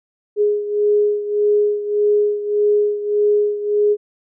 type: beating tone pair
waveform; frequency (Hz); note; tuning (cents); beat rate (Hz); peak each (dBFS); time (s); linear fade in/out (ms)
sine; 415.3 / 417; G#4 / G#4; 0 / +7; 1.7; -15 / -20; 0.36-3.97; 50
effects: none